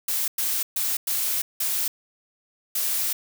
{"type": "noise bursts at uneven times", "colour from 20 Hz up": "blue", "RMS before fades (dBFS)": -25, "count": 6, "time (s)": [[0.08, 0.28], [0.38, 0.63], [0.76, 0.97], [1.07, 1.42], [1.6, 1.88], [2.75, 3.13]], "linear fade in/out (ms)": 5, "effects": []}